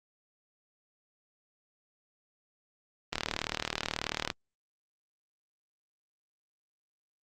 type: click train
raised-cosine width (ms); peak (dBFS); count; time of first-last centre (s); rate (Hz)
0.2; -12; 46; 3.13-4.302; 38.4
effects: Opus 32 kbps